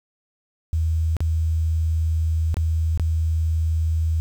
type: tone with dropouts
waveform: sine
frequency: 80.6 Hz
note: E2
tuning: 38 cents flat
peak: -18 dBFS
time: 0.73-4.2 s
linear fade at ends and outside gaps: 0 ms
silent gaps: 1.167-1.205 / 2.543-2.569 / 2.975-2.997 s
effects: 8-bit